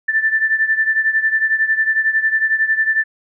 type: beating tone pair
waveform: sine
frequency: 1765 / 1776 Hz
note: A6 / A6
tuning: +5 / +16 cents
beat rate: 11 Hz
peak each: -15 / -19 dBFS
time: 0.08-3.04 s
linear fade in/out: 10 ms
effects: none